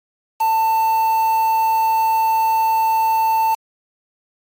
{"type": "tone with quantisation", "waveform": "triangle", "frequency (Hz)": 890, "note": "A5", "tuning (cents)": 20, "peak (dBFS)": -12, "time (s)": [0.4, 3.55], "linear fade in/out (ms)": 10, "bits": 5, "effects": ["AAC 64 kbps"]}